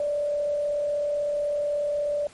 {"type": "tone with frequency modulation", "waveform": "sine", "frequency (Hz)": 585, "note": "D5", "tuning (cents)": -7, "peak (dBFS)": -23, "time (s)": [0, 2.27], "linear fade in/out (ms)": 2, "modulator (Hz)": 36.2, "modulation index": 0.32, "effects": ["pink hiss -51 dBFS RMS until 2.33 s", "MP3 48 kbps"]}